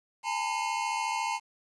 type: tone cluster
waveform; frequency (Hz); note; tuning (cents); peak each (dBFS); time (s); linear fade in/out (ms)
square; 827 / 901 / 1001 / 2146; G#5 / A5 / B5 / C7; -8 / +41 / +23 / +43; -37 / -32 / -36 / -39; 0.23-1.4; 50
effects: resampled to 22050 Hz + 10-bit